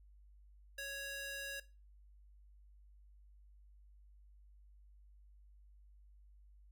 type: tone with high-pass filter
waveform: square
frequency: 554.4 Hz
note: C#5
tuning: in tune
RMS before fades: -44 dBFS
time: 0.78-1.6 s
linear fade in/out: 5 ms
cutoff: 1400 Hz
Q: 1.1
effects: noise-tail reverb RT60 0.3 s tail -17 dB re dry + added 50 Hz sine -59 dBFS peak until 6.71 s